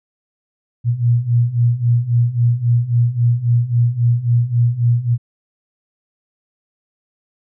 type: beating tone pair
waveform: sine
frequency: 117.3 / 121 Hz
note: A#2 / B2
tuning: +11 / -35 cents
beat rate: 3.7 Hz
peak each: -17 / -14 dBFS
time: 0.84-5.18 s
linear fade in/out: 50 ms
effects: none